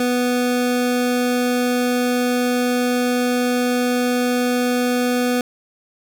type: tone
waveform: 25% pulse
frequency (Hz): 246.9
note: B3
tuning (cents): 0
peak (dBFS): -13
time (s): 0-5.41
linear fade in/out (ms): 2
effects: none